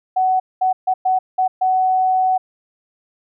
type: tone bursts at uneven times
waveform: sine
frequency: 748 Hz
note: F#5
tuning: 19 cents sharp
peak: -13 dBFS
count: 6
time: 0.16-0.4 / 0.61-0.73 / 0.87-0.94 / 1.05-1.19 / 1.38-1.48 / 1.61-2.38 s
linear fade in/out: 10 ms
effects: none